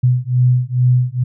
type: beating tone pair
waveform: sine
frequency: 124 / 126.3 Hz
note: B2 / B2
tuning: +7 / +39 cents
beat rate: 2.3 Hz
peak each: -14 dBFS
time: 0.03-1.24 s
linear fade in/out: 10 ms
effects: none